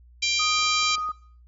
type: harmonic tone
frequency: 790 Hz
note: G5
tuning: 13 cents sharp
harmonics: 3 / 4 / 5 / 6 / 7 / 8 / 9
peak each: -25 / -29 / -28 / -30 / -32 / -34 / -33 dBFS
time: 0.22-0.96 s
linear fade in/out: 10 ms
type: tone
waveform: sine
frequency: 1244.5 Hz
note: D#6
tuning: in tune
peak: -26 dBFS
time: 0.39-1.12 s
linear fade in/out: 10 ms
type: clicks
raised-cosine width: 1 ms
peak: -34 dBFS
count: 7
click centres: 0.587 / 0.626 / 0.664 / 0.829 / 0.91 / 0.982 / 1.09 s
effects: noise-tail reverb RT60 0.5 s tail -20 dB re dry + added 60 Hz sine -49 dBFS peak until 1.47 s